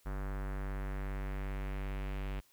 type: tone with low-pass filter sweep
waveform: square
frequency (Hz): 48.72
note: G1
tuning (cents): -10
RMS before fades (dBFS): -38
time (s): 0.05-2.41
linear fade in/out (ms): 20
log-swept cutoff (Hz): 1500 to 2700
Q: 1.9
effects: white hiss -68 dBFS RMS until 2.52 s